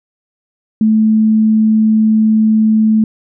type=tone; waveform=sine; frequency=218.1 Hz; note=A3; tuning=15 cents flat; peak=-7 dBFS; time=0.81-3.04 s; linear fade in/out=2 ms; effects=none